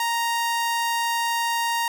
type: tone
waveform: sawtooth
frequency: 932.3 Hz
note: A#5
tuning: in tune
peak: -18 dBFS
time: 0-1.88 s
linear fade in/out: 2 ms
effects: none